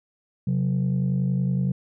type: tone pair together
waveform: sine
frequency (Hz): 132.76 / 183.5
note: C3 / F#3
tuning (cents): +26 / -14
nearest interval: tritone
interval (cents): 560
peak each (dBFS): -21 / -22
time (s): 0.47-1.72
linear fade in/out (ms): 5
effects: tanh soft clip ceiling -17 dBFS